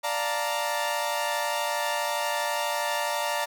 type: chord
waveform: sawtooth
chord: Bb major seventh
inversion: first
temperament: equal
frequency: 587.3 / 698.5 / 880 / 932.3 Hz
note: D5 / F5 / A5 / Bb5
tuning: 0 / 0 / 0 / 0 cents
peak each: -27 / -30 / -30 / -26 dBFS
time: 0.03-3.46 s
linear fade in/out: 20 ms
effects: none